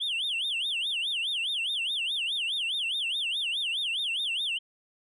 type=tone with vibrato; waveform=sine; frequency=3142 Hz; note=G7; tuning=3 cents sharp; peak=-25 dBFS; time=0-4.59 s; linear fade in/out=20 ms; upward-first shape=sine; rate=4.8 Hz; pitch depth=280 cents each way; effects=tanh soft clip ceiling -26 dBFS